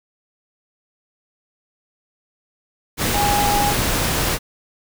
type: tone in noise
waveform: sine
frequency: 820 Hz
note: G#5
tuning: 22 cents flat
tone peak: -18 dBFS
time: 3.13-3.74 s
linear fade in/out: 50 ms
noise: pink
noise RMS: -20 dBFS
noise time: 2.97-4.39 s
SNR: -1 dB
effects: none